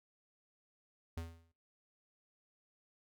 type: tone with exponential decay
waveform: square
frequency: 83 Hz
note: E2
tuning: 12 cents sharp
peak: -38 dBFS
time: 1.17-1.52 s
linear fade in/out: 5 ms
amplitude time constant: 74 ms
effects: noise-tail reverb RT60 0.3 s tail -19 dB re dry